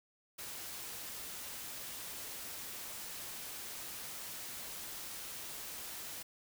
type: noise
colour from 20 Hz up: white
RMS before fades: -45 dBFS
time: 0.38-6.23 s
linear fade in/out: 10 ms
effects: none